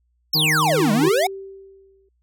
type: exponential two-way sweep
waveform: square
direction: down then up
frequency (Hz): 5500 to 196 to 783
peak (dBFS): -17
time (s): 0.33-1.27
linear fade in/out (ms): 5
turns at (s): 0.92
type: harmonic tone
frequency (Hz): 155.56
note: D#3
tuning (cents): 0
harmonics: 1 / 2 / 3 / 5 / 6 / 7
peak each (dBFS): -23 / -29 / -33 / -37 / -39 / -40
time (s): 0.34-1.1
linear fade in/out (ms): 20
type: tone with exponential decay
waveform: sine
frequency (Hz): 388.6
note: G4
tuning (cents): -15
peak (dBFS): -18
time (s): 1.03-2.09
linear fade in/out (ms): 5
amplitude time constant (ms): 230
effects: added 60 Hz sine -63 dBFS peak until 2.22 s